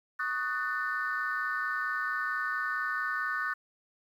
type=chord; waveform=sine; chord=D# half-diminished seventh; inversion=third; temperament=just; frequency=1120.1 / 1244.5 / 1493.4 / 1792.1 Hz; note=C#6 / D#6 / F#6 / A6; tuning=+18 / 0 / +16 / +31 cents; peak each=-38 / -35 / -32 / -34 dBFS; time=0.19-3.54 s; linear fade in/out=10 ms; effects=tanh soft clip ceiling -22 dBFS + 10-bit